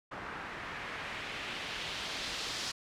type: noise with low-pass filter sweep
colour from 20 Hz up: white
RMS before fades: -40 dBFS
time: 0.11-2.72 s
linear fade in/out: 10 ms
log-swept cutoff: 1400 to 5000 Hz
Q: 1.4
effects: none